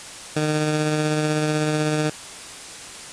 15% pulse tone with tremolo, 152.8 Hz, D#3, 31 cents flat, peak -12 dBFS, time 0.36-2.1 s, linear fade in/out 5 ms, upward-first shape triangle, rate 16 Hz, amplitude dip 30%, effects white hiss -37 dBFS RMS until 3.12 s + resampled to 22050 Hz

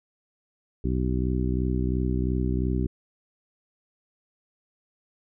harmonic tone, 62.9 Hz, B1, 32 cents sharp, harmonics 1 / 2 / 3 / 4 / 5 / 6, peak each -26 / -29 / -31 / -32 / -33 / -34 dBFS, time 0.84-2.87 s, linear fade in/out 5 ms, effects none

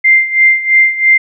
sine tone with tremolo, 2093 Hz, C7, in tune, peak -3 dBFS, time 0.04-1.18 s, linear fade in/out 10 ms, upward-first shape sine, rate 3 Hz, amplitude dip 80%, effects none

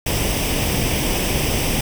pink noise with comb filter, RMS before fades -20 dBFS, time 0.06-1.81 s, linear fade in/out 5 ms, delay 0.36 ms, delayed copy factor +0.6, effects none

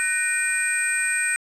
sine tone cluster, 1498 / 1859 / 2416 / 8250 Hz, F#6 / A#6 / D7 / C9, +21 / -5 / +48 / -25 cents, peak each -25 dBFS, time 0-1.36 s, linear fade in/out 0 ms, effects tanh soft clip ceiling -14 dBFS

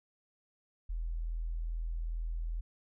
sine tone, 41.2 Hz, E1, in tune, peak -33 dBFS, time 0.89-2.61 s, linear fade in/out 10 ms, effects none

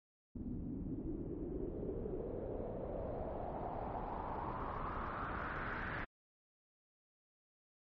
pink noise with low-pass filter sweep, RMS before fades -42 dBFS, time 0.35-6.05 s, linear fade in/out 10 ms, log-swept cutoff 240 to 1700 Hz, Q 3.7, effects MP3 32 kbps

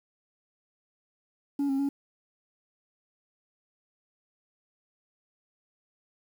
sine tone with pitch steps, 282.1 / 271.2 / 279.4 Hz, C#4 / C#4 / C#4, +30 / -38 / +14 cents, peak -22 dBFS, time 1.59-1.89 s, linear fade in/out 5 ms, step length 100 ms, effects tanh soft clip ceiling -24 dBFS + 9-bit

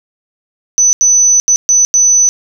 sine tone bursts at uneven times, 6000 Hz, F#8, 23 cents sharp, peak -5 dBFS, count 5, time 0.78-0.93 / 1.01-1.4 / 1.48-1.56 / 1.69-1.85 / 1.94-2.29 s, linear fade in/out 0 ms, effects none

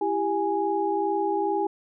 sine tone cluster, 334.3 / 396.6 / 830 Hz, E4 / G4 / G#5, +24 / +20 / -1 cents, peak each -29 / -26 / -26 dBFS, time 0.01-1.67 s, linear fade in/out 5 ms, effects none

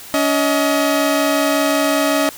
sawtooth tone pair together, 283.6 / 632.6 Hz, C#4 / D#5, +40 / +29 cents, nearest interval octave + major second, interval 1389 cents, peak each -13 dBFS, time 0.14-2.29 s, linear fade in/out 0 ms, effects white hiss -36 dBFS RMS until 2.37 s

